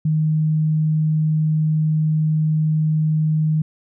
sine tone, 155.56 Hz, D#3, in tune, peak -15 dBFS, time 0.05-3.62 s, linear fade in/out 5 ms, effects none

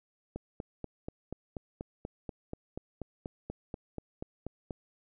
click train, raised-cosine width 2 ms, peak -24 dBFS, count 19, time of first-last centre 0.36-4.708 s, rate 4.14 Hz, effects none

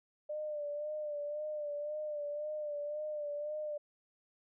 sine tone with vibrato, 596 Hz, D5, 25 cents sharp, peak -36 dBFS, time 0.29-3.78 s, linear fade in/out 10 ms, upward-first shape sine, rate 1.9 Hz, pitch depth 42 cents each way, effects none

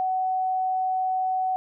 sine tone, 749 Hz, F#5, 21 cents sharp, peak -22 dBFS, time 0-1.56 s, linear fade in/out 0 ms, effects none

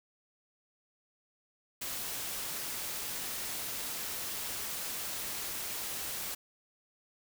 white noise, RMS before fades -38 dBFS, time 1.81-6.35 s, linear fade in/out 10 ms, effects none

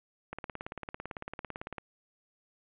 click train, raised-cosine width 0.5 ms, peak -23 dBFS, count 27, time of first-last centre 0.33-1.783 s, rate 17.9 Hz, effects resampled to 8000 Hz + 9-bit

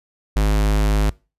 square tone, 51.91 Hz, G#1, in tune, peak -15 dBFS, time 0.36-1.1 s, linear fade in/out 5 ms, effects noise-tail reverb RT60 0.3 s tail -23 dB re dry + resampled to 32000 Hz

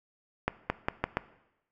accelerating click train, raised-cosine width 0.5 ms, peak -11 dBFS, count 5, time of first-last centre 0.48-1.17 s, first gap 220 ms, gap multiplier 0.84, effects noise-tail reverb RT60 0.9 s tail -17 dB re dry

